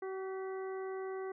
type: harmonic tone with a mistuned harmonic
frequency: 380.5 Hz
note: F#4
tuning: 48 cents sharp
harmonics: 1 / 2 / 3 / 4 / 5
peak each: -38 / -48 / -50 / -55 / -54 dBFS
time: 0.02-1.32 s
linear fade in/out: 5 ms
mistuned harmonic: 5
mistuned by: +51 cents
effects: none